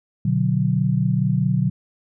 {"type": "chord", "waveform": "sine", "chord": "B minor", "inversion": "none", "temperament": "just", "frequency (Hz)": [123.47, 148.16, 185.21], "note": ["B2", "D3", "F#3"], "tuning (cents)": [0, 16, 2], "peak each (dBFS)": -21, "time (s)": [0.25, 1.7], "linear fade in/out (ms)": 5, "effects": []}